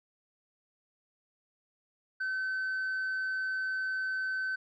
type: tone with tanh clipping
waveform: sine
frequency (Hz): 1529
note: G6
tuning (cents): -44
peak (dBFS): -31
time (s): 2.2-4.56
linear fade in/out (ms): 10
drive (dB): 1
effects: none